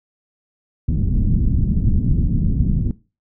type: low-pass noise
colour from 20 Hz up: pink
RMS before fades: -17 dBFS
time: 0.88-2.91 s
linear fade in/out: 2 ms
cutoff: 220 Hz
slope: 24 dB/octave
effects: noise-tail reverb RT60 0.3 s tail -19 dB re dry